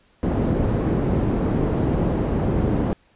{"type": "low-pass noise", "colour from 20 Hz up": "white", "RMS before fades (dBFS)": -21, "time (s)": [0.23, 2.93], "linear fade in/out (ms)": 0, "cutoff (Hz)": 310, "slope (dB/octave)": 12, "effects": ["pink hiss -59 dBFS RMS until 3.15 s", "resampled to 8000 Hz"]}